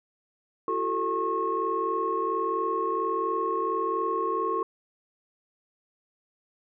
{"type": "tone cluster", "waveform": "sine", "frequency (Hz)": [342, 383.4, 446.3, 1087], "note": ["F4", "G4", "A4", "C#6"], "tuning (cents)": [-36, -38, 25, -34], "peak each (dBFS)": [-33, -32, -30, -27], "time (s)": [0.68, 4.63], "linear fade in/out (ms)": 2, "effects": ["tanh soft clip ceiling -15 dBFS"]}